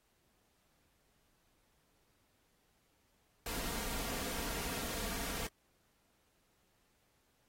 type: noise with comb filter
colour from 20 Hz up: pink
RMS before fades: -40 dBFS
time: 3.46-5.47 s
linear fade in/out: 2 ms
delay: 4.3 ms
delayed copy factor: +0.5
effects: pink hiss -75 dBFS RMS until 7.48 s + AAC 48 kbps